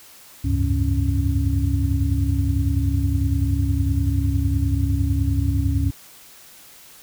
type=tone cluster; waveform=sine; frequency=70.8 / 89.2 / 99.9 / 133.8 / 277.1 Hz; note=C#2 / F2 / G2 / C3 / C#4; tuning=+37 / +37 / +33 / +39 / -1 cents; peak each=-21 / -26 / -22 / -29 / -26 dBFS; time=0.44-5.91 s; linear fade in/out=10 ms; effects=white hiss -46 dBFS RMS until 7.02 s